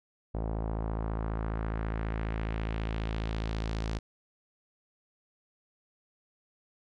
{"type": "tone with low-pass filter sweep", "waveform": "sawtooth", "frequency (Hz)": 54.7, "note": "A1", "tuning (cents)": -9, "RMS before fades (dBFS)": -33, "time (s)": [0.34, 3.99], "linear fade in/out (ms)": 10, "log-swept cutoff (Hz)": [720, 5600], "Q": 1.4, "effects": []}